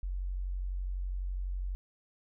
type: tone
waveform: sine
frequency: 46 Hz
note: F#1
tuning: 9 cents flat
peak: -32 dBFS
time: 0.03-1.75 s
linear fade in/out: 0 ms
effects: none